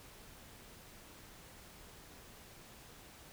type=silence; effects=pink hiss -56 dBFS RMS until 3.32 s